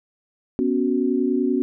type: chord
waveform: sine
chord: B suspended second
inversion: none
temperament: equal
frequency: 246.9 / 277.2 / 370 Hz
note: B3 / C#4 / F#4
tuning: 0 / 0 / 0 cents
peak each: -22 / -22 / -23 dBFS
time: 0.59-1.62 s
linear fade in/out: 0 ms
effects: none